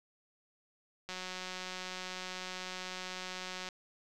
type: click train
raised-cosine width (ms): 0.2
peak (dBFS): -24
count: 479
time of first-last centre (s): 1.09-3.688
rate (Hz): 184
effects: none